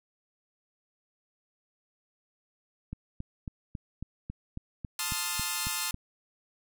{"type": "click train", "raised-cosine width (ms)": 5, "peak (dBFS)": -24, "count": 12, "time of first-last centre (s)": [2.93, 5.944], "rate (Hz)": 3.65}
{"type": "chord", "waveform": "5% pulse", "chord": "F dominant seventh", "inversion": "first", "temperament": "equal", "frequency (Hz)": [880, 1046.5, 1244.5, 1396.9], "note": ["A5", "C6", "Eb6", "F6"], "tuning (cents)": [0, 0, 0, 0], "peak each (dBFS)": -24, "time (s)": [4.99, 5.91], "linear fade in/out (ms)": 2}
{"effects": []}